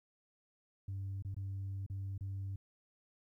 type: tone with dropouts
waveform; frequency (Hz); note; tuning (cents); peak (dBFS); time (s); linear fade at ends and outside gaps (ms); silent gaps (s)
sine; 97.4; G2; -11; -36; 0.88-2.56; 5; 1.224-1.248 / 1.345-1.365 / 1.864-1.899 / 2.179-2.208
effects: tanh soft clip ceiling -36 dBFS + 13-bit